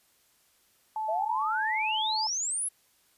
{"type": "tone", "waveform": "sine", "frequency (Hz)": 870, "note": "A5", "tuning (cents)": -20, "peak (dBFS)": -29, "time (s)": [0.96, 2.27], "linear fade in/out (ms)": 2}
{"type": "exponential sweep", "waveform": "sine", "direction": "up", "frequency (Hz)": [618, 11175], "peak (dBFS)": -28, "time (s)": [1.08, 2.69], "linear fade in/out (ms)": 10}
{"effects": ["white hiss -66 dBFS RMS until 3.17 s", "resampled to 32000 Hz"]}